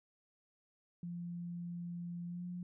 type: tone with pitch glide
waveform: sine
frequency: 173.2 to 177.66 Hz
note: F3 to F3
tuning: -14 to +30 cents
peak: -40 dBFS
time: 1.03-2.63 s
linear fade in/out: 2 ms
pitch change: +44 cents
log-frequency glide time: 2.27-2.45 s
effects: none